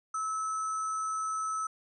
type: tone with sample-and-hold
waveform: sine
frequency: 1300 Hz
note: E6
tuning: 24 cents flat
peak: -30 dBFS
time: 0.14-1.67 s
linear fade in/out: 5 ms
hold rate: 7350 Hz
effects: resampled to 22050 Hz